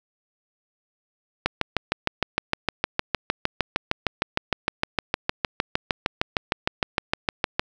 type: click train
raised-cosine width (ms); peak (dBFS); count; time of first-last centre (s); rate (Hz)
0.3; -4; 41; 1.46-7.595; 6.52
effects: none